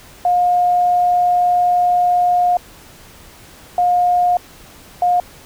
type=tone bursts at uneven times; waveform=sine; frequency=713 Hz; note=F5; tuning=36 cents sharp; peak=-11 dBFS; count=3; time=0.25-2.57 / 3.78-4.37 / 5.02-5.2 s; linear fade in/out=2 ms; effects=pink hiss -42 dBFS RMS until 5.45 s